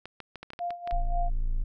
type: clicks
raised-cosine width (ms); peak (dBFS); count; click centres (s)
0.3; -24; 10; 0.056 / 0.203 / 0.357 / 0.43 / 0.504 / 0.534 / 0.591 / 0.706 / 0.875 / 0.91
type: tone with tremolo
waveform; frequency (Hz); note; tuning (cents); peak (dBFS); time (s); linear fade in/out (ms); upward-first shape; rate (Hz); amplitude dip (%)
sine; 698.5; F5; 0; -28; 0.59-1.3; 20; sine; 3.7; 80
type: tone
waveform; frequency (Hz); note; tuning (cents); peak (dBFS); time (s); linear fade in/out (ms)
triangle; 28.33; A#0; -49; -22; 0.92-1.64; 10
effects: none